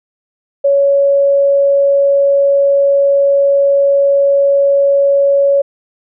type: tone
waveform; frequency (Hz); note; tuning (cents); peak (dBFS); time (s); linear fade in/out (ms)
sine; 559; C#5; +14; -7; 0.64-5.62; 10
effects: none